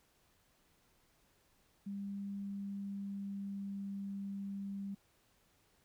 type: tone with pitch glide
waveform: sine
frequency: 199.4 to 198.02 Hz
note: G3 to G3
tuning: +30 to +18 cents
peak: -39 dBFS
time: 1.86-4.95 s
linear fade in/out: 10 ms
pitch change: -12 cents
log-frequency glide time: 2.31-3.97 s
effects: pink hiss -72 dBFS RMS until 5.84 s